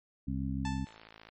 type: harmonic tone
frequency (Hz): 66.4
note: C2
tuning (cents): +26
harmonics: 1 / 2 / 3 / 4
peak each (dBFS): -37 / -37 / -37 / -37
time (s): 0.27-0.85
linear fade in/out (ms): 10
type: tone with exponential decay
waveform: sawtooth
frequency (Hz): 880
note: A5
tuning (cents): 0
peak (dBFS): -31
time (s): 0.65-1.11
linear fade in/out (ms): 2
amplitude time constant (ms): 100
type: click train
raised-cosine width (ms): 0.3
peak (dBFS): -34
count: 24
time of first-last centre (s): 0.87-1.288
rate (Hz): 55
effects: MP3 32 kbps